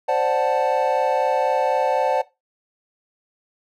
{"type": "chord", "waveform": "triangle", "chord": "D dominant seventh", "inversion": "third", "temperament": "equal", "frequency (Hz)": [523.3, 587.3, 740, 880], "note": ["C5", "D5", "F#5", "A5"], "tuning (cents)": [0, 0, 0, 0], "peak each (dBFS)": -21, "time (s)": [0.08, 2.22], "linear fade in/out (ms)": 10, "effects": ["noise-tail reverb RT60 0.2 s tail -17 dB re dry"]}